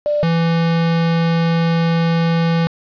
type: tone pair in turn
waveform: sine / square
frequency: 591 / 166.42 Hz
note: D5 / E3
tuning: +11 / +17 cents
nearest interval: octave + minor seventh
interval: 2194 cents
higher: first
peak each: -14 dBFS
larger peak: neither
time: 0.06-0.23 / 0.23-2.67 s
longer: second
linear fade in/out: 0 ms
effects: resampled to 11025 Hz + 7-bit

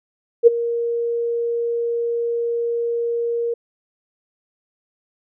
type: tone with ADSR envelope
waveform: sine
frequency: 469.1 Hz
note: A#4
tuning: 11 cents sharp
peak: -3 dBFS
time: 0.43-3.54 s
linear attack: 40 ms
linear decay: 16 ms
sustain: -16 dB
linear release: 6 ms
effects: none

